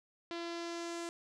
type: tone with low-pass filter sweep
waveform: sawtooth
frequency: 339.7 Hz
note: F4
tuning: 48 cents flat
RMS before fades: -41 dBFS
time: 0.31-1.09 s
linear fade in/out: 0 ms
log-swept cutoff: 4100 to 8000 Hz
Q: 1.8
effects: none